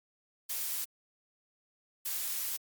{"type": "noise bursts at uneven times", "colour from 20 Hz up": "blue", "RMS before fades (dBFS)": -35, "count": 2, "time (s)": [[0.49, 0.85], [2.05, 2.57]], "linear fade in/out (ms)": 10, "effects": ["Opus 48 kbps"]}